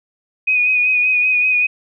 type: tone with vibrato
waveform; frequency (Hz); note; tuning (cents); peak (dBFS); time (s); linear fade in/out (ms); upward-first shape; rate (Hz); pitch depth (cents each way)
sine; 2489; D#7; 0; -12; 0.47-1.67; 10; sine; 5.2; 29
effects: none